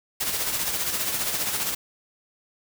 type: noise with tremolo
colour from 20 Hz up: white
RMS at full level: -25 dBFS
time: 0.2-1.75 s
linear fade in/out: 10 ms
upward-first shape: sine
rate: 15 Hz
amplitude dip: 45%
effects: none